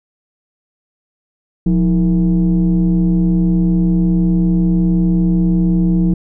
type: tone with frequency modulation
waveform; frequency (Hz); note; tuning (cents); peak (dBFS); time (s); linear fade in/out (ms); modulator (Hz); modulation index
sine; 176.7; F3; +21; -9; 1.66-6.14; 5; 144; 0.74
effects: tanh soft clip ceiling -6 dBFS